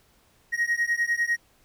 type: beating tone pair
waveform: triangle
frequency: 1877 / 1887 Hz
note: A#6 / A#6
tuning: +11 / +21 cents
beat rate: 10 Hz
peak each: -24 dBFS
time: 0.52-1.37 s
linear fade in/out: 20 ms
effects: pink hiss -62 dBFS RMS until 1.64 s